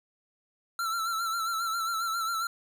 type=tone with vibrato; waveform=square; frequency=1346 Hz; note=E6; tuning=36 cents sharp; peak=-29 dBFS; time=0.79-2.47 s; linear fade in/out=2 ms; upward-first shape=sine; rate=7.4 Hz; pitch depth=53 cents each way; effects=none